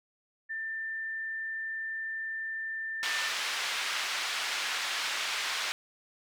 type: tone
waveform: sine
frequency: 1786 Hz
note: A6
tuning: 25 cents sharp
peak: -33 dBFS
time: 0.49-3.3 s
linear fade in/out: 20 ms
type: band-pass noise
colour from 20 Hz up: pink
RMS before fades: -33 dBFS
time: 3.03-5.72 s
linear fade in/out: 0 ms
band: 1500 to 4900 Hz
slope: 12 dB/octave
effects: none